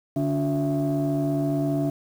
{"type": "tone cluster", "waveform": "sine", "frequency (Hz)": [145.4, 286.5, 361.7, 664], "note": ["D3", "D4", "F#4", "E5"], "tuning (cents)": [-17, -43, -39, 12], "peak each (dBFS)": [-25, -23, -32, -28], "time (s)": [0.16, 1.9], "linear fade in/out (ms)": 5, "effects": ["tanh soft clip ceiling -16 dBFS", "8-bit"]}